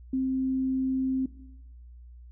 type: tone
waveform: sine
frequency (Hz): 262.4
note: C4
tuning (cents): +5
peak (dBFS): -24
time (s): 0.13-1.26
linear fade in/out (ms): 5
effects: noise-tail reverb RT60 0.9 s tail -17 dB re dry + added 60 Hz sine -45 dBFS peak until 2.31 s